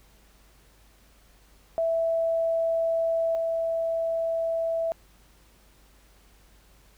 sine tone pair in turn, 659.3 / 659.3 Hz, E5 / E5, 0 / 0 cents, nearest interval unison, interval 0 cents, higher neither, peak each -22 / -24 dBFS, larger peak first, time 1.78-3.35 / 3.35-4.92 s, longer neither, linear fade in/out 0 ms, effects added 50 Hz sine -57 dBFS peak until 6.97 s + pink hiss -60 dBFS RMS until 6.97 s

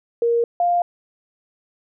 sine tone pair in turn, 468.7 / 700.3 Hz, A#4 / F5, +9 / +5 cents, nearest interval perfect fifth, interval 696 cents, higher second, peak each -15 dBFS, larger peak neither, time 0.22-0.44 / 0.6-0.82 s, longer neither, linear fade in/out 2 ms, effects none

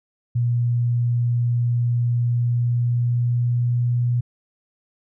sine tone with pitch glide, 120 to 121.39 Hz, B2 to B2, -49 to -29 cents, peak -17 dBFS, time 0.35-4.21 s, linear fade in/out 10 ms, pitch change +20 cents, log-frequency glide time 2.24-4.09 s, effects none

